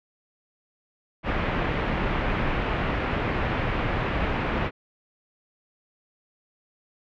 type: low-pass noise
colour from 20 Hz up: pink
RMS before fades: -26 dBFS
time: 1.23-4.71 s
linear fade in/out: 50 ms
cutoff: 2600 Hz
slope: 24 dB/octave
effects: none